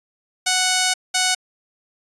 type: tone bursts at uneven times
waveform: 5% pulse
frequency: 740 Hz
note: F#5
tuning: in tune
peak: -5 dBFS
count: 2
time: 0.46-0.94 / 1.14-1.35 s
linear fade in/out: 10 ms
effects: resampled to 22050 Hz